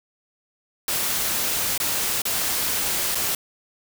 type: noise with dropouts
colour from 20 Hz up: white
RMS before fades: -24 dBFS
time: 0.88-3.35 s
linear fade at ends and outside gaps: 2 ms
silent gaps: 1.778-1.8 / 2.219-2.253 / 3.148-3.153 s
effects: none